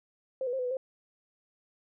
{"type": "tone with pitch steps", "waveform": "sine", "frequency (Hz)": [525, 489, 530, 502, 494.6, 525], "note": ["C5", "B4", "C5", "B4", "B4", "C5"], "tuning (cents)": [6, -17, 22, 28, 3, 6], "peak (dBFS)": -29, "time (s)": [0.41, 0.77], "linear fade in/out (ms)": 2, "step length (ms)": 60, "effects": []}